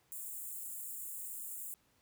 white high-pass noise, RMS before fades -44 dBFS, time 0.12-1.74 s, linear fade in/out 0 ms, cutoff 7100 Hz, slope 96 dB/octave, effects pink hiss -72 dBFS RMS until 2.01 s + high-pass 60 Hz 12 dB/octave

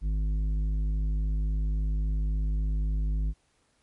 triangle tone with tanh clipping, 51.8 Hz, G#1, 4 cents flat, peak -26 dBFS, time 0.01-3.34 s, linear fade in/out 50 ms, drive 13 dB, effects pink hiss -69 dBFS RMS until 3.82 s + MP3 48 kbps

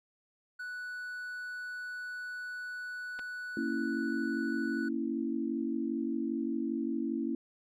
triangle tone, 1480 Hz, F#6, in tune, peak -36 dBFS, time 0.59-4.89 s, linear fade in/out 10 ms
clicks, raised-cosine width 0.3 ms, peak -30 dBFS, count 2, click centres 3.19 / 3.194 s
sine chord, A# diminished, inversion none, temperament equal with one note detuned, 232.1 / 277.2 / 329.6 Hz, A#3 / C#4 / E4, -7 / 0 / 0 cents, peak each -35 dBFS, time 3.57-7.35 s, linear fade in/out 2 ms
effects none

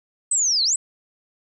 sine linear two-way sweep, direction down then up, 8240 to 3965 to 8240 Hz, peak -17 dBFS, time 0.31-0.76 s, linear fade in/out 5 ms, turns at 0.64 s, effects none

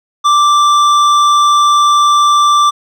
triangle tone with hard clipping, 1174.7 Hz, D6, in tune, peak -8 dBFS, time 0.24-2.71 s, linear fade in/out 20 ms, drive 14 dB, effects none

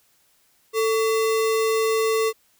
sine tone with sample-and-hold, 443.4 Hz, A4, 13 cents sharp, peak -18 dBFS, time 0.73-2.33 s, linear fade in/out 50 ms, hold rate 1575 Hz, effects white hiss -62 dBFS RMS until 2.59 s

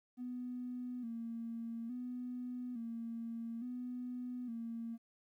triangle tone with vibrato, 238.9 Hz, A#3, 43 cents sharp, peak -36 dBFS, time 0.17-4.98 s, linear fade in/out 50 ms, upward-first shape square, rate 0.58 Hz, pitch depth 64 cents each way, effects tanh soft clip ceiling -38 dBFS + 13-bit

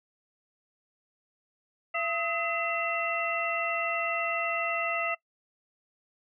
harmonic tone with a mistuned harmonic, 676 Hz, E5, 43 cents sharp, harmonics 1 / 2 / 3 / 4, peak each -33 / -33 / -33 / -33 dBFS, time 1.94-5.15 s, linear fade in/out 10 ms, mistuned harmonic 2, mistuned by -100 cents, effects noise-tail reverb RT60 0.1 s tail -20 dB re dry

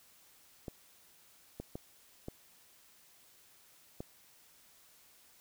clicks, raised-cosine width 2 ms, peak -27 dBFS, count 5, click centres 0.682 / 1.6 / 1.755 / 2.284 / 4.005 s, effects white hiss -63 dBFS RMS until 5.4 s

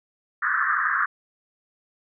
white band-pass noise, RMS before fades -23 dBFS, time 0.42-1.06 s, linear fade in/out 10 ms, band 1100 to 1800 Hz, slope 96 dB/octave, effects none

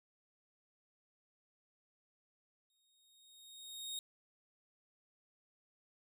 sawtooth tone with exponential growth, 3729 Hz, A#7, in tune, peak -36 dBFS, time 2.7-3.99 s, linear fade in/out 1 ms, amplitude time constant 280 ms, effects none

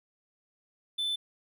triangle tone, 3520 Hz, A7, in tune, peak -27 dBFS, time 0.98-1.16 s, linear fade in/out 10 ms, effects none

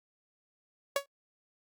sawtooth tone with exponential decay, 560 Hz, C#5, 18 cents sharp, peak -19 dBFS, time 0.96-1.06 s, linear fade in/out 2 ms, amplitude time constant 20 ms, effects noise-tail reverb RT60 0.1 s tail -22 dB re dry + Opus 48 kbps

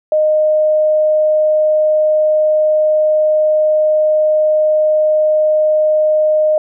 sine tone, 616 Hz, D#5, 17 cents flat, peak -9 dBFS, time 0.12-6.58 s, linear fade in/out 2 ms, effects none

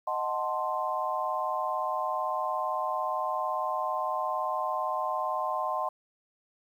sine chord, D# diminished seventh, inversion none, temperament equal, 622.3 / 740 / 880 / 1046.5 Hz, D#5 / F#5 / A5 / C6, 0 / 0 / 0 / 0 cents, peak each -34 / -34 / -35 / -31 dBFS, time 0.07-5.89 s, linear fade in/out 5 ms, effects 10-bit

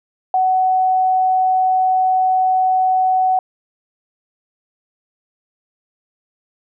sine tone, 748 Hz, F#5, 19 cents sharp, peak -12 dBFS, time 0.34-3.39 s, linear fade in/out 2 ms, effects none

